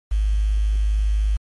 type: tone with quantisation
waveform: sine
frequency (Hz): 52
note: G#1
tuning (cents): +3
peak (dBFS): -16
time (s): 0.11-1.37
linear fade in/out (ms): 10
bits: 7
effects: MP3 48 kbps